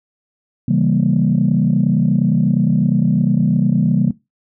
sine chord, C# diminished seventh, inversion none, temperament equal with one note detuned, 136.29 / 164.81 / 196 / 233.1 Hz, C#3 / E3 / G3 / Bb3, -29 / 0 / 0 / 0 cents, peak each -17 dBFS, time 0.68-4.11 s, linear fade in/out 5 ms, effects noise-tail reverb RT60 0.2 s tail -17 dB re dry + tanh soft clip ceiling -4 dBFS

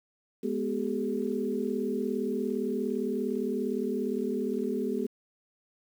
sine tone cluster, 209.7 / 247.1 / 386.7 / 426.5 Hz, G#3 / B3 / G4 / G#4, +17 / +1 / -24 / +46 cents, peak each -34 / -32 / -33 / -34 dBFS, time 0.43-5.07 s, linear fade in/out 10 ms, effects 9-bit

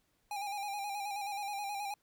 square tone with vibrato, 810 Hz, G#5, 43 cents flat, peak -37 dBFS, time 0.31-1.94 s, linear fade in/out 2 ms, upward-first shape square, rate 9.4 Hz, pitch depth 41 cents each way, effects pink hiss -75 dBFS RMS until 2.02 s

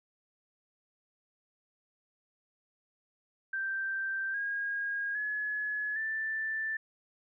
sine tone with pitch steps, 1568 / 1631.8 / 1698.1 / 1767.2 Hz, G6 / G#6 / G#6 / A6, 0 / -31 / +38 / +7 cents, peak -31 dBFS, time 3.53-6.77 s, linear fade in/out 5 ms, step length 810 ms, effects none

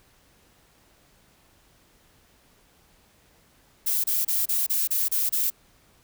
violet noise bursts, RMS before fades -24 dBFS, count 8, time 3.86-5.503 s, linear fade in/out 10 ms, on 180 ms, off 29 ms, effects pink hiss -60 dBFS RMS until 6.03 s

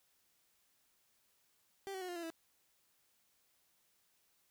30% pulse tone with pitch steps, 392 / 378.2 / 364.9 / 352.1 / 339.7 / 327.7 Hz, G4 / F#4 / F#4 / F4 / F4 / E4, 0 / +38 / -24 / +14 / -48 / -10 cents, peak -39 dBFS, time 1.87-2.302 s, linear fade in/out 0 ms, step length 72 ms, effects white hiss -75 dBFS RMS until 4.5 s

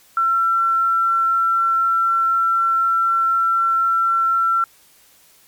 sine tone, 1351 Hz, E6, 42 cents sharp, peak -14 dBFS, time 0.17-4.64 s, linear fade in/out 2 ms, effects white hiss -52 dBFS RMS until 5.47 s + MP3 96 kbps

